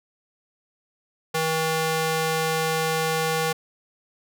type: tone with high-pass filter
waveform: square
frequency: 160 Hz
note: D#3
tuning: 49 cents sharp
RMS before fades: -24 dBFS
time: 1.34-3.53 s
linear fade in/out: 10 ms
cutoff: 400 Hz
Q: 0.67
effects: none